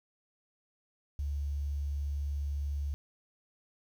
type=tone with quantisation; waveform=sine; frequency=71.5 Hz; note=D2; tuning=46 cents flat; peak=-31 dBFS; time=1.19-2.94 s; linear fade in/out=0 ms; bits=10; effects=none